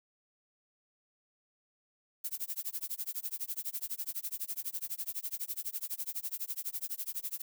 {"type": "noise with tremolo", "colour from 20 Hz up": "violet", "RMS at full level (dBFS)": -35, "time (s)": [2.24, 7.42], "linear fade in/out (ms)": 5, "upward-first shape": "sine", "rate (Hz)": 12, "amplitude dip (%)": 100, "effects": []}